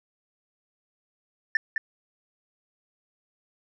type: tone with echo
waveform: sine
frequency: 1779 Hz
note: A6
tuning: 19 cents sharp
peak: -16 dBFS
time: 1.55-1.57 s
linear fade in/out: 2 ms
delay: 210 ms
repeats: 1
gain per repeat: -7 dB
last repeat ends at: 1.78 s
effects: tanh soft clip ceiling -17 dBFS